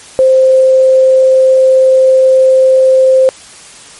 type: tone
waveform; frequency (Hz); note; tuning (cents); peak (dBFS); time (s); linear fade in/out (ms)
sine; 523.3; C5; 0; -3; 0.19-3.29; 0
effects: white hiss -34 dBFS RMS until 3.99 s + MP3 48 kbps